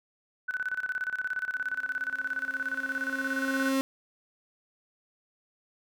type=tone with tremolo; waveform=sine; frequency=1500 Hz; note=F#6; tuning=23 cents sharp; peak=-27 dBFS; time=0.48-3.72 s; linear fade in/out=10 ms; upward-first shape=square; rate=17 Hz; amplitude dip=80%
type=tone with exponential growth; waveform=35% pulse; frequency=268.2 Hz; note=C4; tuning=43 cents sharp; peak=-22 dBFS; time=1.55-3.81 s; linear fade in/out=0 ms; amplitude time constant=490 ms
effects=none